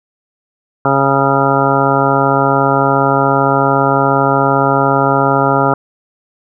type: harmonic tone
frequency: 137.4 Hz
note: C#3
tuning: 15 cents flat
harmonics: 1 / 2 / 3 / 4 / 5 / 6 / 7 / 9 / 10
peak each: -18 / -18 / -18 / -18 / -18 / -18 / -18 / -18 / -18 dBFS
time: 0.85-5.74 s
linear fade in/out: 2 ms
effects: none